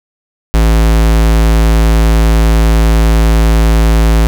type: tone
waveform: square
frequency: 55 Hz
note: A1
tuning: in tune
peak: -6 dBFS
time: 0.54-4.27 s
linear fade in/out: 0 ms
effects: 8-bit